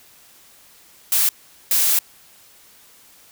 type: noise bursts at uneven times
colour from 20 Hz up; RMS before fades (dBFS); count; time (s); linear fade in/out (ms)
blue; -17; 2; 1.12-1.29 / 1.71-1.99; 2
effects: white hiss -50 dBFS RMS until 3.31 s